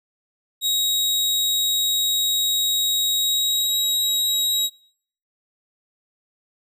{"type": "tone with pitch glide", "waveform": "sawtooth", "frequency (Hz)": [3800, 3826], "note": ["A#7", "A#7"], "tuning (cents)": [33, 44], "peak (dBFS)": -16, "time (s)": [0.61, 4.7], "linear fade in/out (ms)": 50, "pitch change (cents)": 11, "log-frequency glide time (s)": [3.19, 3.8], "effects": ["noise-tail reverb RT60 0.6 s tail -24 dB re dry"]}